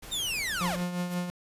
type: noise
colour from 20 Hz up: pink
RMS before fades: -44 dBFS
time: 0.02-0.83 s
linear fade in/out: 10 ms
type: linear sweep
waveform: sawtooth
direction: down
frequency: 3734 to 466.7 Hz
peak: -26 dBFS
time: 0.11-0.77 s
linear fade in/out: 20 ms
type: tone with tremolo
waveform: 45% pulse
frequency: 177.5 Hz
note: F3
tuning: 28 cents sharp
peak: -27 dBFS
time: 0.61-1.3 s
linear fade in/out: 0 ms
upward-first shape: triangle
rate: 5.7 Hz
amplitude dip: 60%
type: noise with exponential growth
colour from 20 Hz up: white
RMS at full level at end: -42 dBFS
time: 1.01-1.14 s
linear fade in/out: 0 ms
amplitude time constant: 27 ms
effects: resampled to 32000 Hz